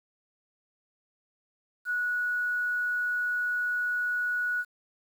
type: tone with quantisation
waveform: sine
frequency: 1465 Hz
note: F#6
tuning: 18 cents flat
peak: -26 dBFS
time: 1.85-4.65 s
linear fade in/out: 50 ms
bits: 9
effects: none